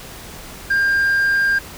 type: tone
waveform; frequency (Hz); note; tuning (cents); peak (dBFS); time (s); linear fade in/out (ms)
sine; 1600; G6; +35; -11; 0.7-1.59; 10
effects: tanh soft clip ceiling -13 dBFS + pink hiss -36 dBFS RMS until 1.77 s